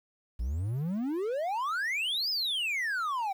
triangle exponential two-way sweep, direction up then down, 54 to 5200 to 751 Hz, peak -27 dBFS, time 0.39-3.33 s, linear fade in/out 10 ms, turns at 2.3 s, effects 10-bit

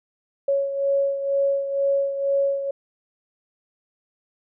sine beating tone pair, 554.4 / 556.5 Hz, C#5 / C#5, 0 / +7 cents, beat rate 2.1 Hz, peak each -20 / -27 dBFS, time 0.48-2.71 s, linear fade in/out 5 ms, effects none

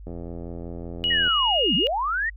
click train, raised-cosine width 2 ms, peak -23 dBFS, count 104, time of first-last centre 0.07-1.278 s, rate 85.3 Hz
sine tone with pitch glide, 2906 to 2856 Hz, F#7 to F7, -32 to +38 cents, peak -20 dBFS, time 1.04-1.87 s, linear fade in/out 0 ms, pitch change -30 cents, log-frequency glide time 1.3-1.62 s
sine linear two-way sweep, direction down then up, 1927 to 154.4 to 1927 Hz, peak -22 dBFS, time 1.1-2.3 s, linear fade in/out 10 ms, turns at 1.75 s
effects added 50 Hz sine -38 dBFS peak until 2.36 s

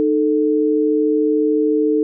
sine tone pair together, 306.3 / 440 Hz, D#4 / A4, -27 / 0 cents, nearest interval tritone, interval 627 cents, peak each -16 dBFS, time 0-2.03 s, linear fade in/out 0 ms, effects none

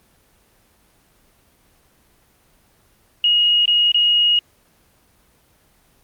sine tone with dropouts, 2879 Hz, F#7, 48 cents flat, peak -12 dBFS, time 3.24-4.39 s, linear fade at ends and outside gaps 2 ms, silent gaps 3.656-3.678 / 3.918-3.944 s, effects pink hiss -57 dBFS RMS until 6.03 s + Opus 24 kbps

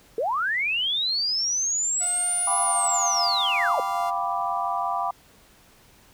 sine linear two-way sweep, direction up then down, 415.3 to 10180 to 460.5 Hz, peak -22 dBFS, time 0.18-3.8 s, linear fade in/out 2 ms, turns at 2.59 s
sawtooth tone with pitch glide, 711 to 695.6 Hz, F5 to F5, +31 to -7 cents, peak -30 dBFS, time 2-4.11 s, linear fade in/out 20 ms, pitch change -38 cents, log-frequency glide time 2.83-3.59 s
sine chord, G dominant seventh, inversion third, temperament equal, 698.5 / 784 / 987.8 / 1174.7 Hz, F5 / G5 / B5 / D6, 0 / 0 / 0 / 0 cents, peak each -29 dBFS, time 2.47-5.11 s, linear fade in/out 5 ms
effects pink hiss -55 dBFS RMS until 6.13 s

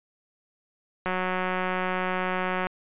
click train, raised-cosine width 0.5 ms, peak -13 dBFS, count 297, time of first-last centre 1.06-2.669 s, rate 184 Hz, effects resampled to 8000 Hz

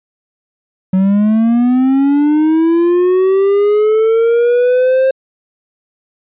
triangle linear sweep, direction up, 185 to 532 Hz, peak -6 dBFS, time 0.93-5.11 s, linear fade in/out 5 ms, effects resampled to 8000 Hz

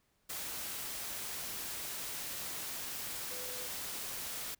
sine tone in noise, 500 Hz, B4, 21 cents sharp, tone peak -49 dBFS, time 3.3-3.67 s, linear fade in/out 10 ms, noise white, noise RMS -41 dBFS, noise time 0.29-4.55 s, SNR -11 dB, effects pink hiss -75 dBFS RMS until 4.59 s

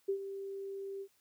sine tone with ADSR envelope, 392.5 Hz, G4, 2 cents sharp, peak -28 dBFS, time 0.08-1.08 s, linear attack 13 ms, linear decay 85 ms, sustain -11 dB, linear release 67 ms, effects white hiss -72 dBFS RMS until 1.2 s

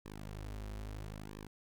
sawtooth tone with flanger, 51.91 Hz, G#1, in tune, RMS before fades -45 dBFS, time 0.05-1.47 s, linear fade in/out 5 ms, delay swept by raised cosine 1.4 to 6.8 ms, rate 0.76 Hz, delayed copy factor -0.95, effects none

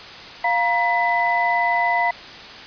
sine tone cluster, 701 / 948 / 2001 Hz, F5 / A#5 / B6, +6 / +29 / +22 cents, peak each -21 dBFS, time 0.44-2.11 s, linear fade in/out 5 ms, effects white hiss -37 dBFS RMS until 2.66 s + resampled to 11025 Hz

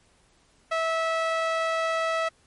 sawtooth tone with band-pass filter, 652 Hz, E5, 19 cents flat, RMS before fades -26 dBFS, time 0.71-2.29 s, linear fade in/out 10 ms, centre 1400 Hz, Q 0.83, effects pink hiss -62 dBFS RMS until 2.46 s + MP3 48 kbps

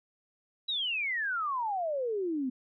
sine exponential sweep, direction down, 3951 to 246.9 Hz, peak -29 dBFS, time 0.68-2.5 s, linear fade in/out 10 ms, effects none

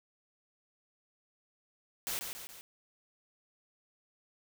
white noise with echo, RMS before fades -36 dBFS, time 2.07-2.19 s, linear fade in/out 0 ms, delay 140 ms, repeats 3, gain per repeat -5 dB, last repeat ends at 2.61 s, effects none

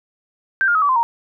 sine tone with pitch steps, 1568 / 1413.2 / 1273.6 / 1147.8 / 1034.5 / 932.3 Hz, G6 / F6 / D#6 / D6 / C6 / A#5, 0 / +20 / +40 / -40 / -20 / 0 cents, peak -13 dBFS, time 0.61-1.03 s, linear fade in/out 0 ms, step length 70 ms, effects none

